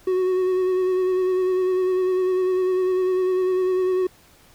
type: tone with vibrato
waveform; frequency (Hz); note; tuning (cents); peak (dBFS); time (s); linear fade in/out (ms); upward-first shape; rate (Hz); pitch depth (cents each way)
triangle; 370; F#4; 0; -16; 0.07-4.07; 5; sine; 10; 24
effects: pink hiss -53 dBFS RMS until 4.54 s